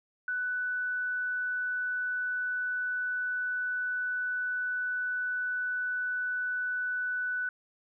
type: tone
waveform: sine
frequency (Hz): 1490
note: F#6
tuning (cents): +12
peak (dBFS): -29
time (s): 0.28-7.49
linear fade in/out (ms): 2
effects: none